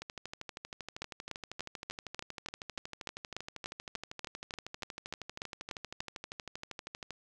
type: two click trains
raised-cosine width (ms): 0.2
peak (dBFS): -24 / -20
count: 91 / 18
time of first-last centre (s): 0.02-7.107 / 1.02-6.005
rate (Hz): 12.7 / 3.41
effects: none